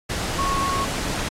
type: tone in noise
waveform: sine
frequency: 1100 Hz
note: C#6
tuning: 14 cents flat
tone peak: -22 dBFS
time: 0.38-0.85 s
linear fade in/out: 10 ms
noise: pink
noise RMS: -27 dBFS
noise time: 0.09-1.29 s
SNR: +2 dB
effects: low-pass 9000 Hz 12 dB/octave + AAC 48 kbps